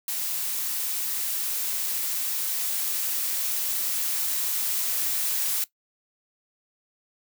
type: noise with level ramp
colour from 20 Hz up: blue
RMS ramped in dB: -29 to -26 dBFS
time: 0.08-5.64 s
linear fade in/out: 2 ms
effects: noise-tail reverb RT60 0.1 s tail -17 dB re dry